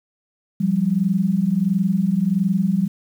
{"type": "tone pair together", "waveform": "sine", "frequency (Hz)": [175.2, 196.66], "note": ["F3", "G3"], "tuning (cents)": [6, 6], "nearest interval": "major second", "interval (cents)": 200, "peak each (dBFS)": [-20, -18], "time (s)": [0.6, 2.88], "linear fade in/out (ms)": 10, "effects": ["8-bit"]}